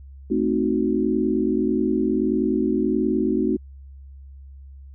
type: chord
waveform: sine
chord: A diminished seventh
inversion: none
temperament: equal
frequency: 220 / 261.6 / 311.1 / 370 Hz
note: A3 / C4 / Eb4 / Gb4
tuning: 0 / 0 / 0 / 0 cents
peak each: -24 dBFS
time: 0.3-3.57 s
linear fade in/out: 10 ms
effects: added 68 Hz sine -39 dBFS peak until 4.94 s